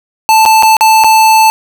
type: tone with dropouts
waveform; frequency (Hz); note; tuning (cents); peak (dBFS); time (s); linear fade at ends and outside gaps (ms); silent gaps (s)
square; 880; A5; 0; -4; 0.29-1.5; 0; 0.453-0.46 / 0.625-0.632 / 0.768-0.809 / 1.038-1.044
effects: none